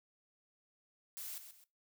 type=noise with echo; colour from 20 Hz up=blue; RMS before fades=-45 dBFS; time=1.17-1.38 s; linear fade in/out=0 ms; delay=130 ms; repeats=2; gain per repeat=-9 dB; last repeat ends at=1.64 s; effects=noise-tail reverb RT60 0.2 s tail -17 dB re dry